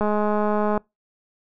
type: click train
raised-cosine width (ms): 1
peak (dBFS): -10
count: 162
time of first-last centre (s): 0.01-0.777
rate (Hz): 210
effects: noise-tail reverb RT60 0.2 s tail -25 dB re dry